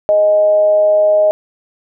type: tone with amplitude modulation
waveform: sine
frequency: 622.3 Hz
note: D#5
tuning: in tune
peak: -6 dBFS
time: 0.09-1.31 s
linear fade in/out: 0 ms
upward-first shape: sine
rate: 205 Hz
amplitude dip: 35%
effects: none